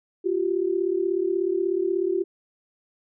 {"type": "tone pair together", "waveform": "sine", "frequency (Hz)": [349.2, 385.7], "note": ["F4", "G4"], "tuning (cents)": [0, -28], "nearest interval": "major second", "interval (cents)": 172, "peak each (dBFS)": -24, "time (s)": [0.24, 2.24], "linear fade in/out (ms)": 20, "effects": []}